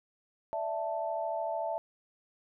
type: chord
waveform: sine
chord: D suspended second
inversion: none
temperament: just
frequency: 587.3 / 660.7 / 881 Hz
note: D5 / E5 / A5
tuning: 0 / +4 / +2 cents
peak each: -39 / -33 / -36 dBFS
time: 0.53-1.78 s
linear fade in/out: 0 ms
effects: none